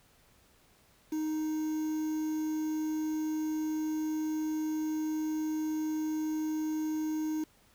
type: tone with quantisation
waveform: triangle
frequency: 311.1 Hz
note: D#4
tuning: in tune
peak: -28 dBFS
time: 1.12-7.44 s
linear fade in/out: 5 ms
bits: 8
effects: pink hiss -64 dBFS RMS until 7.74 s